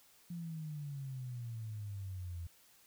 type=exponential sweep; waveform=sine; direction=down; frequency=174.61 to 83.6 Hz; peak=-40 dBFS; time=0.3-2.47 s; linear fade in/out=5 ms; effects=white hiss -65 dBFS RMS until 2.86 s